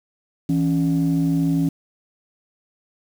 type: tone pair together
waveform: sine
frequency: 164.25 / 277.2 Hz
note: E3 / C#4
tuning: -6 / 0 cents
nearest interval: major sixth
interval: 906 cents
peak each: -18 dBFS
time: 0.49-1.69 s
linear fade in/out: 5 ms
effects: tanh soft clip ceiling -12 dBFS + 7-bit